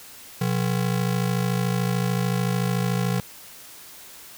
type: ring-modulated tone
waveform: square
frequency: 152.3 Hz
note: D#3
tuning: 37 cents flat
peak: -19 dBFS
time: 0.41-3.2 s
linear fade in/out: 0 ms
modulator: 26.8 Hz
effects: white hiss -44 dBFS RMS until 4.37 s